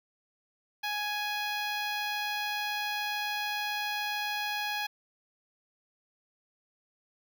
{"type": "tone with notch filter", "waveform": "10% pulse", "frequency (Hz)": 833, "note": "G#5", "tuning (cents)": 5, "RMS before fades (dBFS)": -33, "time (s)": [0.83, 4.87], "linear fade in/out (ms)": 10, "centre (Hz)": 8600, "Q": 0.53, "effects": []}